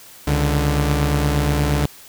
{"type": "tone pair together", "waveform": "sawtooth", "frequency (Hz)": [69.14, 146.83], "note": ["C#2", "D3"], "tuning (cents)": [-4, 0], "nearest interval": "octave + minor second", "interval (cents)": 1304, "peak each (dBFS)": -15, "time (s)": [0.27, 1.86], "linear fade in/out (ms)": 5, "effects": ["white hiss -43 dBFS RMS until 2.08 s"]}